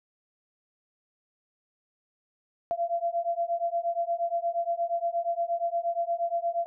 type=beating tone pair; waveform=sine; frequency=679 / 687.5 Hz; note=F5 / F5; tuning=-49 / -27 cents; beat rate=8.5 Hz; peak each=-29 dBFS; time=2.71-6.66 s; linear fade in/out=0 ms; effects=none